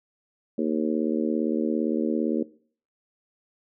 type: harmonic tone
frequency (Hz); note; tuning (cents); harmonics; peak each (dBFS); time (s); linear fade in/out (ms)
77.6; D#2; -4; 3 / 4 / 5 / 6 / 7; -26 / -28 / -30 / -32 / -33; 0.58-2.43; 5
effects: noise-tail reverb RT60 0.5 s tail -20 dB re dry